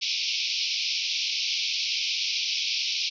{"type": "band-pass noise", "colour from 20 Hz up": "white", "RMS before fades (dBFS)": -28, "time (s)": [0.01, 3.1], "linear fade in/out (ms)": 20, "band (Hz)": [2300, 5700], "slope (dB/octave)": 96, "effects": []}